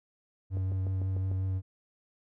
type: tone with vibrato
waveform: triangle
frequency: 94.6 Hz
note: F#2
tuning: 39 cents sharp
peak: -26 dBFS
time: 0.5-1.62 s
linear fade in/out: 50 ms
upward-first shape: triangle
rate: 5.5 Hz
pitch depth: 15 cents each way
type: click train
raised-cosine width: 2 ms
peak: -29 dBFS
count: 6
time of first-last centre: 0.57-1.315 s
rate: 6.71 Hz
effects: none